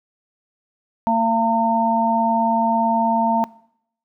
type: harmonic tone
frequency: 227.3 Hz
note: A#3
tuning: 43 cents flat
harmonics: 1 / 3 / 4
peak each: -20 / -22 / -17 dBFS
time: 1.07-3.44 s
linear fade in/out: 0 ms
effects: noise-tail reverb RT60 0.7 s tail -22 dB re dry